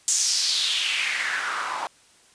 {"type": "noise with band-pass filter sweep", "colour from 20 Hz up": "white", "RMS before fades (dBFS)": -25, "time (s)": [0.08, 1.87], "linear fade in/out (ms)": 0, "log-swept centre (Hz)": [7100, 890], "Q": 3.7, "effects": ["white hiss -56 dBFS RMS until 2.34 s", "resampled to 22050 Hz"]}